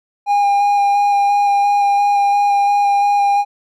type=tone with vibrato; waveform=triangle; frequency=810 Hz; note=G#5; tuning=43 cents flat; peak=-9 dBFS; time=0.26-3.45 s; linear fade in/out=50 ms; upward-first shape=square; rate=2.9 Hz; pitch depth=10 cents each way; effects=none